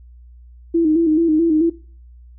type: tone with vibrato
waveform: sine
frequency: 321.8 Hz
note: E4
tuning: 42 cents flat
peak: -12 dBFS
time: 0.74-1.7 s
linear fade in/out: 10 ms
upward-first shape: square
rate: 4.6 Hz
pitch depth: 66 cents each way
effects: noise-tail reverb RT60 0.4 s tail -19 dB re dry + added 60 Hz sine -40 dBFS peak until 2.38 s